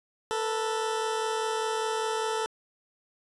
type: tone pair together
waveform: 20% pulse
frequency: 441.8 / 486.8 Hz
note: A4 / B4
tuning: +7 / -25 cents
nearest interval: major second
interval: 168 cents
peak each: -23 / -31 dBFS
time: 0.31-2.46 s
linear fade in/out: 0 ms
effects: resampled to 24000 Hz